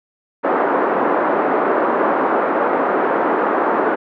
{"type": "band-pass noise", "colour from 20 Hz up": "pink", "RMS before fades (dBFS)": -17, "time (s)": [0.43, 3.96], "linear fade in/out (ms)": 20, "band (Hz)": [300, 1400], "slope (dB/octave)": 24, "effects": []}